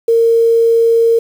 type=tone with quantisation; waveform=sine; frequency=459.9 Hz; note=A#4; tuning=23 cents flat; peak=-7 dBFS; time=0.08-1.19 s; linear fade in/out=5 ms; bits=6; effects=none